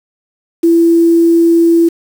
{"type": "tone with quantisation", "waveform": "sine", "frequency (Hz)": 335.2, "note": "E4", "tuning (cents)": 29, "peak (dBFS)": -5, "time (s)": [0.63, 1.89], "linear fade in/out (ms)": 10, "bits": 5, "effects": []}